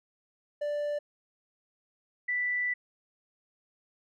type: tone pair in turn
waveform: triangle / sine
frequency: 587.3 / 1975.4 Hz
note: D5 / B6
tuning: 0 / 0 cents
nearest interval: octave + major sixth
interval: 2100 cents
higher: second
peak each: -27 dBFS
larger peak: neither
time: 0.61-0.99 / 2.28-2.74 s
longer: second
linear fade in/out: 10 ms
effects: none